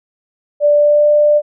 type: tone with pitch glide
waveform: sine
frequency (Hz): 587.3 to 593.8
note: D5 to D5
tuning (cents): 0 to +19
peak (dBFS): -7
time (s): 0.6-1.42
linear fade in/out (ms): 50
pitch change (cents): +19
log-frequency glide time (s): 0.74-1.09
effects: none